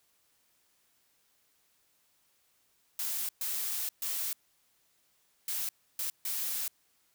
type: noise bursts at uneven times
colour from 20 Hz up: blue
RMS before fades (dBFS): -34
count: 6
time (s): 2.99-3.29 / 3.41-3.89 / 4.02-4.33 / 5.48-5.69 / 5.99-6.1 / 6.25-6.68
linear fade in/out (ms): 2
effects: white hiss -71 dBFS RMS until 7.14 s